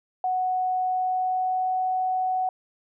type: tone with pitch glide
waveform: sine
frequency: 740 to 744.3 Hz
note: F#5 to F#5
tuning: 0 to +10 cents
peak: -22 dBFS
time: 0.24-2.49 s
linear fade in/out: 2 ms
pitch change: +10 cents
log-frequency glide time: 0.87-1.79 s
effects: none